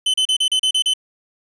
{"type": "tone bursts", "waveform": "45% pulse", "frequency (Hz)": 3041, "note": "F#7", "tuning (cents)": 47, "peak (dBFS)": -14, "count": 8, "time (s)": [0.06, 0.937], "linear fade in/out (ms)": 5, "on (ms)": 79, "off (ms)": 35, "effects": ["resampled to 22050 Hz"]}